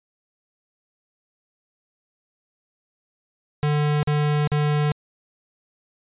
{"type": "tone bursts", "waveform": "square", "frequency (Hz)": 148.5, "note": "D3", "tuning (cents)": 20, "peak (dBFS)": -19, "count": 3, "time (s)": [3.63, 4.918], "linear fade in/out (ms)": 0, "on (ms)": 400, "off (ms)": 44, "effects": ["resampled to 8000 Hz"]}